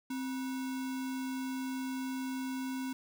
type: tone with sample-and-hold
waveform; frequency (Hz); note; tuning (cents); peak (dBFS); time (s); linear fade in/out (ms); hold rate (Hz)
sine; 261.6; C4; 0; -34; 0.1-2.93; 5; 1225
effects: none